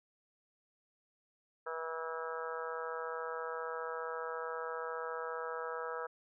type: harmonic tone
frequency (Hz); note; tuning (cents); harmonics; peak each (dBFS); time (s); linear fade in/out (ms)
162.3; E3; -27; 3 / 4 / 5 / 6 / 7 / 8 / 9 / 10; -41 / -48 / -51 / -46 / -51 / -43 / -51 / -48; 1.66-6.07; 10
effects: none